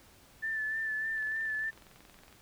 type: tone with vibrato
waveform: sine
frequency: 1760 Hz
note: A6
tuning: in tune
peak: -31 dBFS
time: 0.42-1.71 s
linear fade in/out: 20 ms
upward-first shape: sine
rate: 3.3 Hz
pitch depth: 29 cents each way
type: click train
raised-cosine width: 0.3 ms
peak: -39 dBFS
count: 26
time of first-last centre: 1.18-2.327 s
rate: 21.8 Hz
effects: pink hiss -59 dBFS RMS until 2.41 s